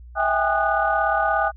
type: tone cluster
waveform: sine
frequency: 650 / 785 / 822 / 1225 / 1478 Hz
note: E5 / G5 / G#5 / D#6 / F#6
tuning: -24 / +2 / -18 / -27 / -2 cents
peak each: -24 dBFS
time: 0.15-1.52 s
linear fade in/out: 50 ms
effects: tanh soft clip ceiling -6 dBFS + added 60 Hz sine -39 dBFS peak until 1.56 s